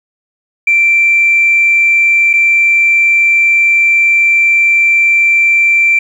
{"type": "tone with dropouts", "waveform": "sine", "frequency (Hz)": 2349, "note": "D7", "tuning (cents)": 0, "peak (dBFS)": -5, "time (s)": [0.67, 5.99], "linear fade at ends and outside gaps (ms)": 5, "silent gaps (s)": [2.332, 2.336], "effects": ["tanh soft clip ceiling -1 dBFS", "7-bit"]}